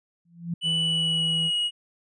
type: tone with exponential growth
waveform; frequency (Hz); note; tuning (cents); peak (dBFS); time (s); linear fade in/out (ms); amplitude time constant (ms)
sine; 170.3; F3; -43; -23; 0.25-0.54; 5; 62
type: tone with pitch glide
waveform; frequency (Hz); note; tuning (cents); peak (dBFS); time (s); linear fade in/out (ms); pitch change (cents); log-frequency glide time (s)
triangle; 2972 to 2899; F#7 to F#7; +7 to -36; -21; 0.61-1.71; 50; -43; 0.74-1.5
type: tone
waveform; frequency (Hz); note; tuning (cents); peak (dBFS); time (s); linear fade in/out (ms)
triangle; 163.9; E3; -10; -27; 0.63-1.51; 50
effects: resampled to 24000 Hz